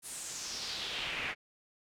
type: noise with band-pass filter sweep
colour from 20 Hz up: brown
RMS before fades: -39 dBFS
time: 0.02-1.35 s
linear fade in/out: 50 ms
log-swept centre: 9900 to 2100 Hz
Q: 3
effects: none